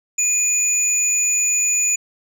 sine tone pair together, 2462 / 6948 Hz, D#7 / A8, -19 / -23 cents, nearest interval octave + tritone, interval 1796 cents, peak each -21 / -14 dBFS, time 0.18-1.96 s, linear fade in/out 10 ms, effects tanh soft clip ceiling -13 dBFS

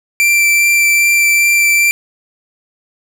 45% pulse tone with vibrato, 2349 Hz, D7, in tune, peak -8 dBFS, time 0.2-1.91 s, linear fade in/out 0 ms, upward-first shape sine, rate 2.5 Hz, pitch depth 8 cents each way, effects none

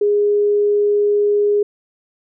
sine tone, 412.4 Hz, G#4, 12 cents flat, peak -12 dBFS, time 0.01-1.63 s, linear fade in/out 5 ms, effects none

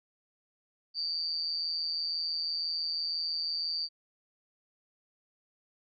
sine tone with amplitude modulation, 4624 Hz, D8, 28 cents flat, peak -27 dBFS, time 0.94-3.89 s, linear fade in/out 50 ms, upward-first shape sine, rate 162 Hz, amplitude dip 75%, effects none

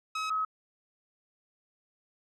sawtooth / sine tone pair in turn, 1278 / 1278 Hz, D#6 / D#6, +46 / +46 cents, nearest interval unison, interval 0 cents, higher neither, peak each -27 dBFS, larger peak neither, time 0.15-0.3 / 0.3-0.45 s, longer neither, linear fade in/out 5 ms, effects low-pass 6000 Hz 12 dB/octave

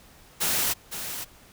white noise with echo, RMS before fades -25 dBFS, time 0.4-0.74 s, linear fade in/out 20 ms, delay 510 ms, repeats 1, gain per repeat -9 dB, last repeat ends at 1.25 s, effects pink hiss -53 dBFS RMS until 1.52 s

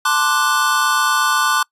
square chord, D dominant seventh, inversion second, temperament equal, 880 / 1046.5 / 1174.7 / 1480 Hz, A5 / C6 / D6 / F#6, 0 / 0 / 0 / 0 cents, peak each -25 / -21 / -19 / -19 dBFS, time 0.05-1.63 s, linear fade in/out 5 ms, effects noise-tail reverb RT60 0.1 s tail -26 dB re dry + resampled to 32000 Hz

